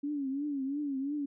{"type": "tone with vibrato", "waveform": "sine", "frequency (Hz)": 280.4, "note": "C#4", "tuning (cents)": 20, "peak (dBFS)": -31, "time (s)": [0.03, 1.26], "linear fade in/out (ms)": 10, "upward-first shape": "triangle", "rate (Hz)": 2.9, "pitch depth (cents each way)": 120, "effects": []}